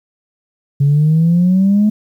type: exponential sweep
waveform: sine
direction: up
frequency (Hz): 138.59 to 214.9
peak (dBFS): -7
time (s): 0.8-1.9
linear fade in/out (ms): 10
effects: tanh soft clip ceiling -5 dBFS + 8-bit